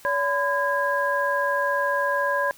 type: tone cluster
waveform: sine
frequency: 568 / 1010 / 1636 Hz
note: C#5 / B5 / G#6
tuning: +42 / +39 / -26 cents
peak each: -25 dBFS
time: 0.05-2.51 s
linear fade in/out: 0 ms
effects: white hiss -50 dBFS RMS until 2.57 s